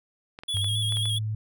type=clicks; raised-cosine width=0.3 ms; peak=-24 dBFS; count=7; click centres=0.389 / 0.435 / 0.57 / 0.644 / 0.923 / 0.97 / 1.056 s
type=tone with vibrato; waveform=square; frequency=3345 Hz; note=G#7; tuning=12 cents sharp; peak=-27 dBFS; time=0.48-1.19 s; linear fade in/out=10 ms; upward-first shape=square; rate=7.3 Hz; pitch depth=37 cents each way
type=tone with pitch glide; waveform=sine; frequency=99.6 to 107.99 Hz; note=G2 to A2; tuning=+28 to -32 cents; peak=-26 dBFS; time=0.54-1.35 s; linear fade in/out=5 ms; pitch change=+140 cents; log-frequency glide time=0.65-0.72 s
effects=none